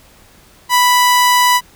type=tone; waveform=sawtooth; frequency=988 Hz; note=B5; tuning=in tune; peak=-5 dBFS; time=0.69-1.61 s; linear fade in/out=50 ms; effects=pink hiss -46 dBFS RMS until 1.75 s